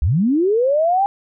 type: linear sweep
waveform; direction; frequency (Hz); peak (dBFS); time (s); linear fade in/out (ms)
sine; up; 57.2 to 813; -13; 0.02-1.06; 0
effects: none